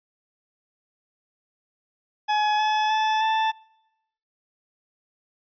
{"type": "tone with pitch steps", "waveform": "40% pulse", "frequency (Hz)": [845, 856.8, 868.8, 880.9], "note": ["G#5", "A5", "A5", "A5"], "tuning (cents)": [30, -46, -22, 2], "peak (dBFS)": -19, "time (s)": [2.28, 3.52], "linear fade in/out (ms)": 20, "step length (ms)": 310, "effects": ["noise-tail reverb RT60 0.9 s tail -26 dB re dry", "resampled to 11025 Hz"]}